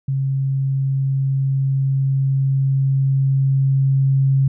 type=tone with level ramp; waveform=sine; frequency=135.5 Hz; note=C#3; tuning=39 cents flat; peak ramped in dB=-17 to -12 dBFS; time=0.08-4.48 s; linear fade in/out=5 ms; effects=none